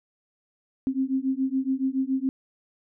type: beating tone pair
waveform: sine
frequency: 261.6 / 268.7 Hz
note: C4 / C4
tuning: 0 / +46 cents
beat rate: 7.1 Hz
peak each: -26 dBFS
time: 0.87-2.29 s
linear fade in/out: 0 ms
effects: none